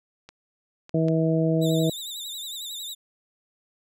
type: clicks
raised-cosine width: 0.2 ms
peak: -26 / -27 / -23 dBFS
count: 3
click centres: 0.29 / 0.894 / 1.084 s
type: harmonic tone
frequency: 161.3 Hz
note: E3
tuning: 37 cents flat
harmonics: 1 / 2 / 3 / 4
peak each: -22 / -25 / -27 / -28 dBFS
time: 0.94-1.9 s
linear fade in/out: 5 ms
type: tone with vibrato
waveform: sawtooth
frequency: 3729 Hz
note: A#7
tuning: in tune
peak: -30 dBFS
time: 1.61-2.95 s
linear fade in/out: 20 ms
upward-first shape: sine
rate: 11 Hz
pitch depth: 94 cents each way
effects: none